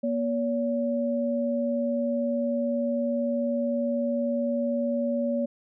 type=tone pair together; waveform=sine; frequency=238.8 / 568 Hz; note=A#3 / C#5; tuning=+42 / +42 cents; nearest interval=octave + minor third; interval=1500 cents; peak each=-26 / -27 dBFS; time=0.03-5.46 s; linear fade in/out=10 ms; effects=none